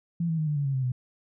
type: tone with pitch steps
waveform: sine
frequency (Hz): 169.2 / 162.21 / 155.52 / 149.09 / 142.94 / 137.04 / 131.38 / 125.95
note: E3 / E3 / D#3 / D3 / D3 / C#3 / C3 / B2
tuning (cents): +45 / -28 / 0 / +26 / -47 / -19 / +7 / +34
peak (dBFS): -24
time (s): 0.2-0.92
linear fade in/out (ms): 5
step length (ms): 90
effects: none